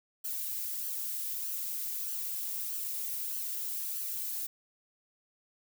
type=noise with flanger; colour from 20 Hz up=violet; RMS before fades=-36 dBFS; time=0.24-4.47 s; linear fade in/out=10 ms; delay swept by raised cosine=0.66 to 2.46 ms; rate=1.6 Hz; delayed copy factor=+0.5; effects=none